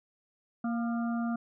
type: harmonic tone with a mistuned harmonic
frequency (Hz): 233.1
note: A#3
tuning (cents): 0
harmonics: 1 / 3 / 5 / 6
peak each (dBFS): -29 / -39 / -43 / -44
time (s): 0.64-1.36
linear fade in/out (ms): 5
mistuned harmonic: 5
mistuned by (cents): +53
effects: none